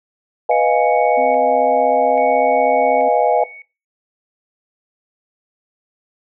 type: chord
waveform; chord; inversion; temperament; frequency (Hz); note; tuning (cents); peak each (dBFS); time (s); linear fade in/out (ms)
sine; F half-diminished seventh; second; equal; 493.9 / 622.3 / 698.5 / 830.6; Cb5 / Eb5 / F5 / Ab5; 0 / 0 / 0 / 0; -17; 0.49-3.44; 5
type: tone with tremolo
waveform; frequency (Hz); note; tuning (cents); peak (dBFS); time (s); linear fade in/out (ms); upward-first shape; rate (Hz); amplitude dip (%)
sine; 2226; C#7; +7; -26; 0.51-3.62; 2; square; 0.6; 65
type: tone with pitch glide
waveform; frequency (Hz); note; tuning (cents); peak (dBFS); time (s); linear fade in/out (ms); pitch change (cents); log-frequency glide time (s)
sine; 260 to 264.1; C4 to C4; -11 to +16; -26; 1.17-3.09; 10; +27; 1.38-2.47
effects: noise-tail reverb RT60 0.3 s tail -19 dB re dry